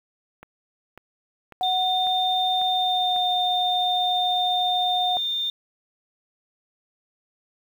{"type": "click train", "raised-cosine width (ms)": 0.5, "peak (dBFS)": -27, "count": 6, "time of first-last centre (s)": [0.43, 3.162], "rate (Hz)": 1.83}
{"type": "tone with pitch glide", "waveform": "sine", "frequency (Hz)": [740, 727.3], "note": ["F#5", "F#5"], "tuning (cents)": [0, -30], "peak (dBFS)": -22, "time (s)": [1.61, 5.17], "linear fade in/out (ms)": 0, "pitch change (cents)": -30, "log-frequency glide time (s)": [2.68, 3.27]}
{"type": "tone", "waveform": "sine", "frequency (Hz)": 3614, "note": "A7", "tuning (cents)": 46, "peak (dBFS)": -23, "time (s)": [1.63, 5.5], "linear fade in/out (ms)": 2}
{"effects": ["8-bit"]}